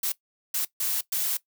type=noise bursts at uneven times; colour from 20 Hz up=blue; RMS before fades=-27 dBFS; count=4; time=0.03-0.12 / 0.54-0.65 / 0.8-1.01 / 1.12-1.37 s; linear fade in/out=5 ms; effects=noise-tail reverb RT60 0.1 s tail -18 dB re dry